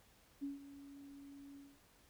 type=tone with ADSR envelope; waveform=sine; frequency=280.3 Hz; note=C#4; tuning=19 cents sharp; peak=-38 dBFS; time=0.41-1.79 s; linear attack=24 ms; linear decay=150 ms; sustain=-14 dB; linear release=220 ms; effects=pink hiss -68 dBFS RMS until 2.09 s